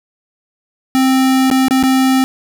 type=tone with dropouts; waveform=square; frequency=262.5 Hz; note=C4; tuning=6 cents sharp; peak=-10 dBFS; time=0.95-2.24 s; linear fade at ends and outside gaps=0 ms; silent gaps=1.501-1.513 / 1.683-1.709 / 1.828-1.836 s; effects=none